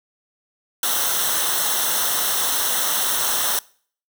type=noise with comb filter; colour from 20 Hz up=white; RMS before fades=-21 dBFS; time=0.83-3.59 s; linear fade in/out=2 ms; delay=0.42 ms; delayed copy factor=-0.75; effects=noise-tail reverb RT60 0.5 s tail -23 dB re dry